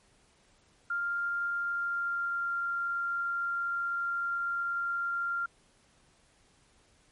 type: tone with pitch glide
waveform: sine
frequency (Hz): 1396.9 to 1388.1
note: F6 to F6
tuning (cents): 0 to -11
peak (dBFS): -29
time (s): 0.9-5.46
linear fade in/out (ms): 5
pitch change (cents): -11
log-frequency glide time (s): 1.57-2.54
effects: pink hiss -65 dBFS RMS until 7.11 s + MP3 48 kbps